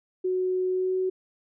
sine tone with pitch glide, 369.3 to 373.2 Hz, F#4 to F#4, -3 to +15 cents, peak -23 dBFS, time 0.24-1.1 s, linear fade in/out 10 ms, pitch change +18 cents, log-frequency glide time 0.69-0.96 s, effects none

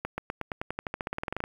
accelerating click train, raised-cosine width 0.5 ms, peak -16 dBFS, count 20, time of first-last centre 0.05-1.439 s, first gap 130 ms, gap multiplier 0.93, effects 8-bit

